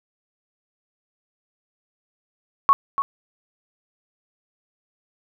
sine tone with echo, 1108.7 Hz, C#6, in tune, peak -10 dBFS, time 2.69-2.73 s, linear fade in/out 0 ms, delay 290 ms, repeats 1, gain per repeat -9 dB, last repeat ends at 3.02 s, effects none

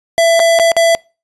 square tone with dropouts, 667 Hz, E5, 20 cents sharp, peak -8 dBFS, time 0.18-0.95 s, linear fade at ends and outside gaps 0 ms, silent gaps 0.394-0.4 / 0.589-0.597 / 0.718-0.766 s, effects noise-tail reverb RT60 0.3 s tail -25 dB re dry + resampled to 24000 Hz

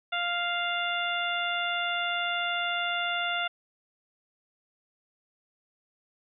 harmonic tone, 698.5 Hz, F5, in tune, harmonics 1 / 2 / 3 / 4 / 5, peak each -33 / -31 / -35 / -34 / -35 dBFS, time 0.12-3.48 s, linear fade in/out 10 ms, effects none

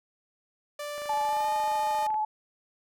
sawtooth tone with pitch glide, 587.3 to 609.8 Hz, D5 to D#5, 0 to -35 cents, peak -30 dBFS, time 0.79-2.07 s, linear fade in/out 5 ms, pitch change +65 cents, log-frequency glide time 1.23-1.5 s
click train, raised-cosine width 0.5 ms, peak -31 dBFS, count 31, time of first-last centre 0.98-2.143 s, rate 25.8 Hz
sine tone with vibrato, 860 Hz, A5, 40 cents flat, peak -25 dBFS, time 1.09-2.25 s, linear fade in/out 5 ms, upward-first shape square, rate 14 Hz, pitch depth 13 cents each way
effects none

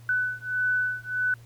sine beating tone pair, 1496 / 1497.6 Hz, F#6 / F#6, +19 / +20 cents, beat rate 1.6 Hz, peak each -27 dBFS, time 0.09-1.34 s, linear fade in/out 2 ms, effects added 117 Hz sine -46 dBFS peak until 1.45 s + pink hiss -58 dBFS RMS until 1.45 s

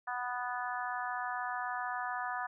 harmonic tone, 246.9 Hz, B3, in tune, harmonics 3 / 4 / 5 / 6 / 7, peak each -39 / -40 / -41 / -42 / -42 dBFS, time 0.07-2.47 s, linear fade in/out 10 ms, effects none

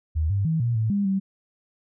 sine tone with pitch steps, 78.5 / 99.6 / 161 / 118.4 / 110.6 / 201.5 / 193.4 Hz, D#2 / G2 / E3 / A#2 / A2 / G3 / G3, +16 / +28 / -41 / +27 / +9 / +48 / -23 cents, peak -20 dBFS, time 0.15-1.2 s, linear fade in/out 20 ms, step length 150 ms, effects none

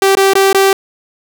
sawtooth tone with dropouts, 389.2 Hz, G4, 12 cents flat, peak -3 dBFS, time 0.02-0.73 s, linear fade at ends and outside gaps 2 ms, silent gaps 0.152-0.17 / 0.335-0.353 / 0.529-0.546 s, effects none

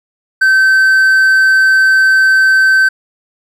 triangle tone, 1544 Hz, G6, 27 cents flat, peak -4 dBFS, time 0.41-2.89 s, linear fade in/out 10 ms, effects none

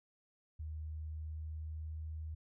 sine tone with pitch glide, 77.7 to 78.56 Hz, D#2 to D#2, -2 to +17 cents, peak -40 dBFS, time 0.59-2.35 s, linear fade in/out 10 ms, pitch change +19 cents, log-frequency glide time 0.87-2.08 s, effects none

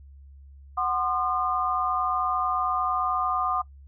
sine chord, C diminished, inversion second, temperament equal with one note detuned, 740 / 1046.5 / 1215.4 Hz, Gb5 / C6 / Eb6, 0 / 0 / -41 cents, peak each -28 / -30 / -26 dBFS, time 0.77-3.62 s, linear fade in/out 10 ms, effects noise-tail reverb RT60 0.1 s tail -19 dB re dry + added 69 Hz sine -45 dBFS peak until 3.87 s

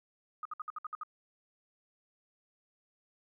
sine tone bursts, 1244.5 Hz, D#6, in tune, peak -36 dBFS, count 8, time 0.43-1.034 s, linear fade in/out 2 ms, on 23 ms, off 60 ms, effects 13-bit

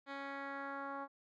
10% pulse tone with low-pass filter sweep, 277.2 Hz, C#4, in tune, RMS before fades -44 dBFS, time 0.06-1.08 s, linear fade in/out 50 ms, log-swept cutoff 2900 to 1100 Hz, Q 1.9, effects none

